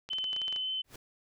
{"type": "clicks", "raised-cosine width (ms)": 0.2, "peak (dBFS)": -26, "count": 10, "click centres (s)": [0.09, 0.133, 0.185, 0.242, 0.331, 0.364, 0.417, 0.481, 0.526, 0.562]}
{"type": "tone with vibrato", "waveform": "sine", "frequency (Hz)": 3051, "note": "G7", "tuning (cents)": -48, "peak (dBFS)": -31, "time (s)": [0.1, 0.82], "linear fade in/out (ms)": 10, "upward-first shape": "triangle", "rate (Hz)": 3.6, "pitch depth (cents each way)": 9}
{"type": "noise with exponential growth", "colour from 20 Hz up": "pink", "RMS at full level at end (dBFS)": -42, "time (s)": [0.84, 0.96], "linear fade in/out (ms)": 5, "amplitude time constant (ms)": 26}
{"effects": []}